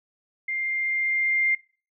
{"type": "tone with level ramp", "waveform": "sine", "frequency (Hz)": 2105, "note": "C7", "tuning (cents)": 10, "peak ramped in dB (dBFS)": [-26, -19], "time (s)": [0.48, 1.55], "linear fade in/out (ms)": 5, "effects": ["noise-tail reverb RT60 0.4 s tail -22 dB re dry"]}